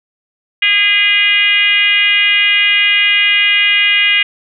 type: tone with frequency modulation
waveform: sine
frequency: 2451 Hz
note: D#7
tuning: 27 cents flat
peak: -8 dBFS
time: 0.62-4.23 s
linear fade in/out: 5 ms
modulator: 407 Hz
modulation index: 1.5
effects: none